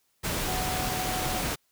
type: tone in noise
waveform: sine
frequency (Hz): 740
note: F#5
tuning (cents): 0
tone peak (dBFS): -33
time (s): 0.47-1.42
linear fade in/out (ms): 20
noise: pink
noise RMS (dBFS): -30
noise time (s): 0.23-1.56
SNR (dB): -6
effects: white hiss -71 dBFS RMS until 1.71 s